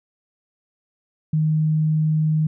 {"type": "tone", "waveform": "sine", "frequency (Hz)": 155.56, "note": "D#3", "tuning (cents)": 0, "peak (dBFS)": -16, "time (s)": [1.33, 2.47], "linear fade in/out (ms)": 5, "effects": []}